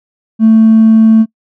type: tone with hard clipping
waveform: sine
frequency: 221.9 Hz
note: A3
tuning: 15 cents sharp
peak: -3 dBFS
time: 0.39-1.26 s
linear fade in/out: 50 ms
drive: 1 dB
effects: noise-tail reverb RT60 0.1 s tail -26 dB re dry